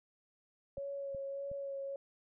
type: tone with vibrato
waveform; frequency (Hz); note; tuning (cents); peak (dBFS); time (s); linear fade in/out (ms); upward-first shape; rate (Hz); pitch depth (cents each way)
sine; 554.4; C#5; 0; -38; 0.77-1.96; 2; sine; 1.7; 17
type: click train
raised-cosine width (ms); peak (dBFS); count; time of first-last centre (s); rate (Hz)
5; -39; 3; 0.78-1.515; 2.72
effects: none